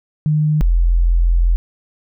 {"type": "tone pair in turn", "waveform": "sine", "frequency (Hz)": [152.3, 42.74], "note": ["D#3", "F1"], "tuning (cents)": [-37, -37], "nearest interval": "octave + minor seventh", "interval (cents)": 2200, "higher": "first", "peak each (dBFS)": [-12, -10], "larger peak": "second", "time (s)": [[0.26, 0.61], [0.61, 1.56]], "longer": "second", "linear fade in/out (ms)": 0, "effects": []}